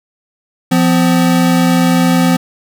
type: tone pair together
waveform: square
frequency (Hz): 174.61 / 254.6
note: F3 / C4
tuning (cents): 0 / -47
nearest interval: perfect fifth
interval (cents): 653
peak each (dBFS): -12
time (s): 0.71-2.37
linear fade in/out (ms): 10
effects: none